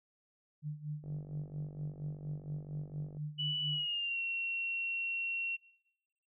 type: tone with tremolo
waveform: sine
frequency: 150 Hz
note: D3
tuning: 37 cents sharp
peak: -35 dBFS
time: 0.62-3.86 s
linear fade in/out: 50 ms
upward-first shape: sine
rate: 4.3 Hz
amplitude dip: 85%
type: click train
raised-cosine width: 2 ms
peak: -40 dBFS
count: 103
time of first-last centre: 1.04-3.169 s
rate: 47.9 Hz
type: tone with pitch glide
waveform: sine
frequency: 2960 to 2730 Hz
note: F#7 to F7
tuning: 0 to -40 cents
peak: -33 dBFS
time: 3.38-5.57 s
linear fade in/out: 20 ms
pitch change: -140 cents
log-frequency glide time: 3.67-4.19 s
effects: noise-tail reverb RT60 1.0 s tail -23 dB re dry